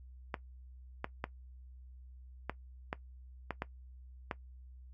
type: clicks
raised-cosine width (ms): 0.5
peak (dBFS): -20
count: 8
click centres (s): 0.342 / 1.044 / 1.241 / 2.496 / 2.929 / 3.507 / 3.621 / 4.312
effects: noise-tail reverb RT60 0.1 s tail -17 dB re dry + added 63 Hz sine -50 dBFS peak until 4.93 s